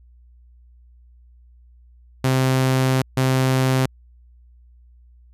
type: tone bursts at uneven times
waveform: sawtooth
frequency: 130.81 Hz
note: C3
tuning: in tune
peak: -12 dBFS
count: 2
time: 2.24-3.02 / 3.17-3.86 s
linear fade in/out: 5 ms
effects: added 60 Hz sine -47 dBFS peak until 5.33 s + resampled to 32000 Hz